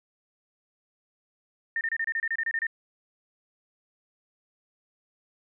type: tone bursts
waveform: sine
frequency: 1817 Hz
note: A#6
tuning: 45 cents flat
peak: -25 dBFS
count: 12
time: 1.76-2.668 s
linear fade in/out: 2 ms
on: 50 ms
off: 28 ms
effects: none